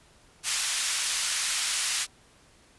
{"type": "band-pass noise", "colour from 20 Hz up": "white", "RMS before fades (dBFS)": -28, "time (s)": [0.43, 2.07], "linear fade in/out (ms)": 50, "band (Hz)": [1500, 9700], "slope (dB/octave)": 12, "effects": ["pink hiss -58 dBFS RMS until 2.78 s", "resampled to 24000 Hz"]}